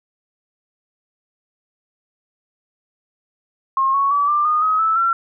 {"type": "tone with pitch steps", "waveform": "sine", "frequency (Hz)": [1073, 1109.6, 1147.4, 1186.4, 1226.9, 1268.7, 1311.9, 1356.6], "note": ["C6", "C#6", "D6", "D6", "D#6", "D#6", "E6", "E6"], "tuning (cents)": [43, 1, -41, 17, -25, 33, -9, 49], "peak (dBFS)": -14, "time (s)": [3.77, 5.13], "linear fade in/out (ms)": 2, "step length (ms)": 170, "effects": []}